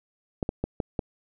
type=clicks; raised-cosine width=2 ms; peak=-13 dBFS; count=5; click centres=0.428 / 0.491 / 0.64 / 0.802 / 0.992 s; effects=none